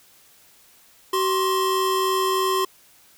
square tone pair together, 378.8 / 1053.3 Hz, F#4 / C6, +41 / +11 cents, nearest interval octave + tritone, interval 1770 cents, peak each -23 dBFS, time 1.13-2.65 s, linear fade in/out 5 ms, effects white hiss -54 dBFS RMS until 3.17 s

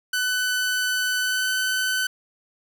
sawtooth tone with pitch glide, 1501 to 1514.1 Hz, F#6 to F#6, +24 to +39 cents, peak -18 dBFS, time 0.13-2.07 s, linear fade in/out 5 ms, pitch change +15 cents, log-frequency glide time 1.19-1.51 s, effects none

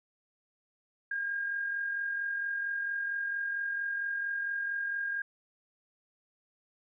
sine tone with amplitude modulation, 1617 Hz, G#6, 47 cents flat, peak -29 dBFS, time 1.11-5.22 s, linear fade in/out 5 ms, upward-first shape sine, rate 44.4 Hz, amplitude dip 40%, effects none

